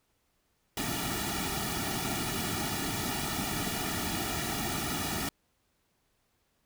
pink noise with comb filter, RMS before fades -33 dBFS, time 0.77-5.29 s, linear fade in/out 2 ms, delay 1.9 ms, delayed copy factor -0.9, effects pink hiss -74 dBFS RMS until 6.65 s

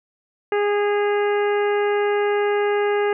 harmonic tone with a mistuned harmonic, 411.2 Hz, G#4, 17 cents flat, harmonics 1 / 2 / 3 / 4 / 5 / 6 / 7, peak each -18 / -26 / -31 / -30 / -32 / -40 / -39 dBFS, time 0.52-3.13 s, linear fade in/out 2 ms, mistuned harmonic 7, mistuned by -38 cents, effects none

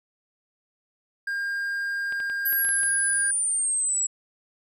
triangle tone, 1608 Hz, G6, 44 cents sharp, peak -24 dBFS, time 1.27-3.31 s, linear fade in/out 5 ms
clicks, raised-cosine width 0.3 ms, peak -25 dBFS, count 7, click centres 2.124 / 2.202 / 2.299 / 2.527 / 2.649 / 2.69 / 2.833 s
sine exponential sweep, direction down, 11820 to 7680 Hz, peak -22 dBFS, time 2.45-4.07 s, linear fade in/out 10 ms
effects none

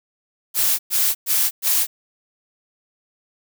blue noise bursts, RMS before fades -18 dBFS, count 4, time 0.54-1.87 s, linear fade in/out 50 ms, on 250 ms, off 110 ms, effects none

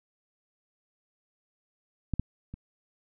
clicks, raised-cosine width 5 ms, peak -16 / -15 / -27 dBFS, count 3, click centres 2.137 / 2.196 / 2.54 s, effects none

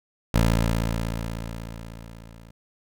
15% pulse tone with level ramp, 56.4 Hz, A1, 44 cents sharp, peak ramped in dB -10 to -39 dBFS, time 0.34-2.51 s, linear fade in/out 5 ms, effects none

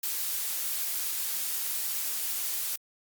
blue noise, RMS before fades -31 dBFS, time 0.03-2.76 s, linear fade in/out 5 ms, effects Opus 48 kbps

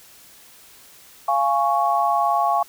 sine chord, Db major, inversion first, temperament just, 693 / 831.5 / 1108.7 Hz, F5 / Ab5 / Db6, -14 / +2 / 0 cents, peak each -21 dBFS, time 1.28-2.63 s, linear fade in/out 5 ms, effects white hiss -48 dBFS RMS until 2.68 s

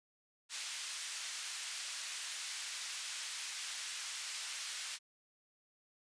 white band-pass noise, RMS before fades -43 dBFS, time 0.49-4.99 s, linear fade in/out 50 ms, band 1600 to 7400 Hz, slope 12 dB/octave, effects resampled to 22050 Hz

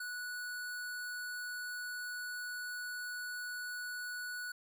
square tone, 1473 Hz, F#6, 8 cents flat, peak -40 dBFS, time 0-4.52 s, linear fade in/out 5 ms, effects none

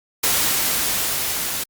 white noise with level ramp, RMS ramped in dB -18 to -25 dBFS, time 0.23-1.64 s, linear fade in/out 10 ms, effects Opus 48 kbps

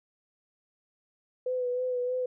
sine tone with vibrato, 499.9 Hz, B4, 21 cents sharp, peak -27 dBFS, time 1.46-2.26 s, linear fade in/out 5 ms, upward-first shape sine, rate 3.2 Hz, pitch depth 29 cents each way, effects none

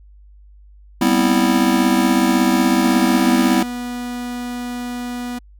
square chord, C major seventh, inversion second, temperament just, 196.22 / 245.3 / 261.6 / 327 Hz, G3 / B3 / C4 / E4, +2 / -12 / 0 / -14 cents, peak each -21 / -18 / -21 / -19 dBFS, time 1.01-3.63 s, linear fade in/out 5 ms
45% pulse tone with pitch glide, 233.1 to 244.5 Hz, A#3 to B3, 0 to -17 cents, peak -24 dBFS, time 2.83-5.39 s, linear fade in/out 10 ms, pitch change +83 cents, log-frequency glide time 3.02-3.39 s
effects added 50 Hz sine -42 dBFS peak until 5.59 s

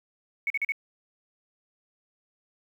sine tone bursts, 2217 Hz, C#7, in tune, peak -24 dBFS, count 4, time 0.47-0.721 s, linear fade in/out 2 ms, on 32 ms, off 41 ms, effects 9-bit

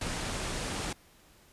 pink low-pass noise, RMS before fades -35 dBFS, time 0.01-0.93 s, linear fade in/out 5 ms, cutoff 10000 Hz, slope 48 dB/octave, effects pink hiss -60 dBFS RMS until 1.52 s + resampled to 32000 Hz

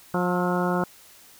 harmonic tone with a mistuned harmonic, 178.3 Hz, F3, 36 cents sharp, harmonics 1 / 2 / 3 / 4 / 5 / 6 / 7 / 8, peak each -25 / -28 / -30 / -31 / -32 / -33 / -33 / -34 dBFS, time 0.14-0.84 s, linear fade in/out 2 ms, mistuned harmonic 7, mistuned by +69 cents, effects white hiss -51 dBFS RMS until 1.39 s

